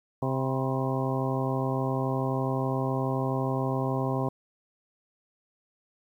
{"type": "harmonic tone with a mistuned harmonic", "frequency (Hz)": 131.9, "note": "C3", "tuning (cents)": 14, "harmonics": [1, 2, 3, 4, 5, 6, 7, 8], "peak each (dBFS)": [-29, -32, -34, -35, -36, -37, -37, -38], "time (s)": [0.22, 4.29], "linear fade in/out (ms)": 5, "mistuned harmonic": 7, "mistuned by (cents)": 82, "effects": ["10-bit"]}